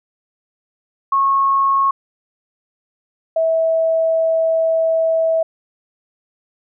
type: tone pair in turn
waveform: sine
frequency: 1094 / 650.5 Hz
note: C#6 / E5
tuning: -23 / -23 cents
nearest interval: major sixth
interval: 900 cents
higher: first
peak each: -12 / -13 dBFS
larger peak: first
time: 1.12-1.91 / 3.36-5.43 s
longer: second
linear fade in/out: 5 ms
effects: none